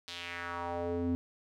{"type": "tone with band-pass filter sweep", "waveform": "square", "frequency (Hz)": 86.6, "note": "F2", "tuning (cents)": -14, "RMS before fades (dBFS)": -36, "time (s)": [0.08, 1.15], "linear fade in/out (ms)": 0, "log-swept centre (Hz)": [4100, 240], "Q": 2.4, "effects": []}